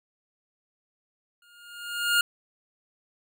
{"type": "tone with exponential growth", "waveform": "25% pulse", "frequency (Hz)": 1417, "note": "F6", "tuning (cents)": 25, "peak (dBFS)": -14, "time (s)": [1.42, 2.21], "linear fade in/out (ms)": 2, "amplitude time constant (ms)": 170, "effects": []}